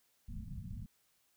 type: low-pass noise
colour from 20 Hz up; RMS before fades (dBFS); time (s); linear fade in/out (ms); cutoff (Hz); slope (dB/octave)
pink; -44; 0.28-0.86; 5; 230; 96
effects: white hiss -74 dBFS RMS until 1.36 s